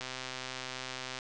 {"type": "click train", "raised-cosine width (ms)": 0.2, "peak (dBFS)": -21, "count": 153, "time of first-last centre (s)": [0.01, 1.188], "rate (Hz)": 129, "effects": ["resampled to 22050 Hz"]}